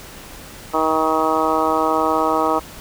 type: harmonic tone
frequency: 158.4 Hz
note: D#3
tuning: 31 cents sharp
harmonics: 2 / 3 / 4 / 5 / 6 / 7 / 8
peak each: -23 / -23 / -23 / -23 / -23 / -23 / -23 dBFS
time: 0.73-2.6 s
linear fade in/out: 20 ms
effects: pink hiss -38 dBFS RMS until 2.8 s